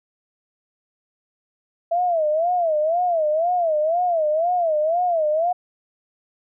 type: tone with vibrato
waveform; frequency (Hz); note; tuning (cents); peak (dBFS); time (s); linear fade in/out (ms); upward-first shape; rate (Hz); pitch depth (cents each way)
sine; 660; E5; +2; -17; 1.91-5.53; 10; sine; 2; 160
effects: none